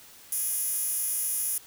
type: tone with high-pass filter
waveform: 10% pulse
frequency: 413.9 Hz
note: G#4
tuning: 6 cents flat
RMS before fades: -29 dBFS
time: 0.32-1.58 s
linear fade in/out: 2 ms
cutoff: 11000 Hz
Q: 2.1
effects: white hiss -51 dBFS RMS until 1.66 s